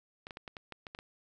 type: clicks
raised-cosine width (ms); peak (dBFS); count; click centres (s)
0.3; -27; 9; 0.269 / 0.308 / 0.371 / 0.478 / 0.568 / 0.723 / 0.868 / 0.949 / 0.989
effects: none